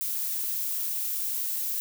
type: noise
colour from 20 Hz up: violet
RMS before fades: -30 dBFS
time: 0.01-1.8 s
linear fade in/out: 0 ms
effects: none